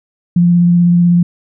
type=tone with vibrato; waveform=sine; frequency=174 Hz; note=F3; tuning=6 cents flat; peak=-6 dBFS; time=0.36-1.23 s; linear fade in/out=5 ms; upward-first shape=sine; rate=16 Hz; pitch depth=13 cents each way; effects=none